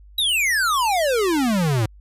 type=exponential sweep; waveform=square; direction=down; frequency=3936 to 103.83 Hz; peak=-18 dBFS; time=0.18-1.86 s; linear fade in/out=5 ms; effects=added 50 Hz sine -43 dBFS peak until 2 s + resampled to 32000 Hz